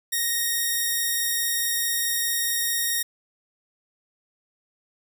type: tone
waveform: 5% pulse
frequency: 1864.7 Hz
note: A#6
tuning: in tune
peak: -12 dBFS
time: 0.12-3.03 s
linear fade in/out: 10 ms
effects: none